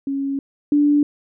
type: tone pair in turn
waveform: sine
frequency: 275.6 / 292 Hz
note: C#4 / D4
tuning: -10 / -10 cents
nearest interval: minor second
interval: 100 cents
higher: second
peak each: -20 / -12 dBFS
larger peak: second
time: 0.07-0.39 / 0.72-1.03 s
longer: first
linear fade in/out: 2 ms
effects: none